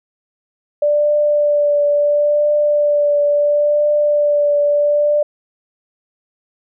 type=tone with vibrato; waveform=sine; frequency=587.3 Hz; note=D5; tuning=in tune; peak=-11 dBFS; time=0.82-5.23 s; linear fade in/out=5 ms; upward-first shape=triangle; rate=0.73 Hz; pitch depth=19 cents each way; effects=none